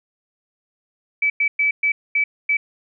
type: tone bursts at uneven times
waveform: sine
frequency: 2300 Hz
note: D7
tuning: 37 cents flat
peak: -15 dBFS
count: 6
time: 1.22-1.3 / 1.4-1.48 / 1.59-1.71 / 1.83-1.92 / 2.15-2.24 / 2.49-2.57 s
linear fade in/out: 5 ms
effects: none